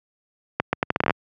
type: accelerating click train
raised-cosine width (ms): 0.5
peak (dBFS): -4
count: 11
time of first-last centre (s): 0.6-1.107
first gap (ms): 130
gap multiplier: 0.76
effects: high-pass 100 Hz 12 dB/octave